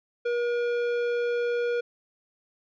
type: tone with tanh clipping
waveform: sine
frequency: 478.6 Hz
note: A#4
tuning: 46 cents sharp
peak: -26 dBFS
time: 0.25-1.81 s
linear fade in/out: 10 ms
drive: 13 dB
effects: none